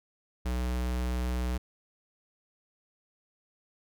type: tone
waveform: square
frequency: 61.74 Hz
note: B1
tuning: in tune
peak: -29 dBFS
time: 0.45-1.58 s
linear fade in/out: 10 ms
effects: none